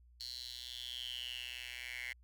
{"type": "tone with high-pass filter sweep", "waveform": "10% pulse", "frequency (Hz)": 123.47, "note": "B2", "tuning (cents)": 0, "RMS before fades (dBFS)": -45, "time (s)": [0.2, 2.13], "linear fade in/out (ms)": 5, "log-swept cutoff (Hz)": [4300, 2100], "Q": 8.9, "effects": ["added 60 Hz sine -60 dBFS peak until 2.23 s"]}